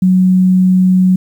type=tone; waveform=sine; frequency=185 Hz; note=F#3; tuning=in tune; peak=-6 dBFS; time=0.02-1.16 s; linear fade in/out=5 ms; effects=7-bit